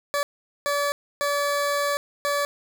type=tone bursts at uneven times; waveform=20% pulse; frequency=574 Hz; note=D5; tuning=40 cents flat; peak=-17 dBFS; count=4; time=0.14-0.23 / 0.66-0.92 / 1.21-1.97 / 2.25-2.45 s; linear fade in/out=0 ms; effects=none